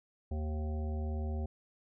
harmonic tone, 76.8 Hz, D#2, 22 cents flat, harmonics 1 / 3 / 5 / 7 / 9 / 10, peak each -33 / -43 / -47 / -50 / -52 / -53 dBFS, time 0.31-1.46 s, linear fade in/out 5 ms, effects none

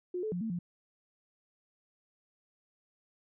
sine tone with pitch steps, 359.4 / 433.6 / 176.9 / 224.1 / 174.6 Hz, F4 / A4 / F3 / A3 / F3, +50 / -25 / +23 / +32 / 0 cents, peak -32 dBFS, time 0.14-0.59 s, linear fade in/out 5 ms, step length 90 ms, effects none

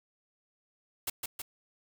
white noise with echo, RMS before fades -33 dBFS, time 1.07-1.1 s, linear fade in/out 5 ms, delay 160 ms, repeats 2, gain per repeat -3 dB, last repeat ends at 1.42 s, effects none

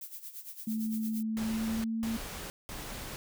violet noise with tremolo, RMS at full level -42 dBFS, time 0.01-1.23 s, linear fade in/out 5 ms, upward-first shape sine, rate 8.8 Hz, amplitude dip 75%
sine tone with pitch glide, 220.2 to 225.7 Hz, A3 to A3, +2 to +44 cents, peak -30 dBFS, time 0.67-2.17 s, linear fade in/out 5 ms, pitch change +42 cents, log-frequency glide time 1.3-2.05 s
pink noise bursts, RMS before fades -41 dBFS, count 3, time 1.37-3.16 s, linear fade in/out 0 ms, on 470 ms, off 190 ms
effects none

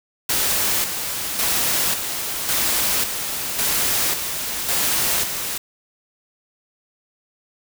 white noise with tremolo, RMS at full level -20 dBFS, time 0.29-5.58 s, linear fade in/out 5 ms, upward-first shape square, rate 0.91 Hz, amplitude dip 50%, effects none

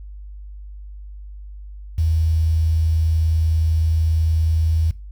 sine tone with quantisation, 80.5 Hz, E2, 41 cents flat, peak -15 dBFS, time 1.98-4.91 s, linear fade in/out 5 ms, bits 7, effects noise-tail reverb RT60 0.3 s tail -20 dB re dry + added 50 Hz sine -33 dBFS peak until 5.11 s

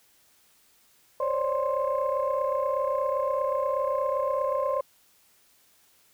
sine tone cluster, 525 / 553 / 590 / 1049 Hz, C5 / C#5 / D5 / C6, +6 / -4 / +8 / +4 cents, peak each -29 dBFS, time 1.2-4.81 s, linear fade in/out 5 ms, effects tanh soft clip ceiling -16 dBFS + white hiss -62 dBFS RMS until 6.13 s

